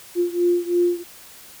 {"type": "beating tone pair", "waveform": "sine", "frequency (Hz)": [349.2, 352.2], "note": ["F4", "F4"], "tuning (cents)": [0, 15], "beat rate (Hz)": 3, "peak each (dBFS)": [-19, -21], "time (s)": [0.15, 1.04], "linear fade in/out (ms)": 50, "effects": ["white hiss -44 dBFS RMS until 1.6 s"]}